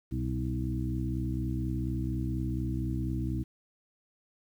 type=harmonic tone with a mistuned harmonic; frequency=64.2 Hz; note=C2; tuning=32 cents flat; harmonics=1 / 2 / 3 / 4 / 5; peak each=-34 / -33 / -39 / -38 / -37 dBFS; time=0.11-3.44 s; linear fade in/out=20 ms; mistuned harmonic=2; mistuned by=-78 cents; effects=10-bit